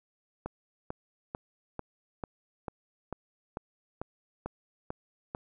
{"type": "click train", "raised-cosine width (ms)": 1, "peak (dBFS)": -21, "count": 12, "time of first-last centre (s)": [0.46, 5.349], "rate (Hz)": 2.25, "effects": []}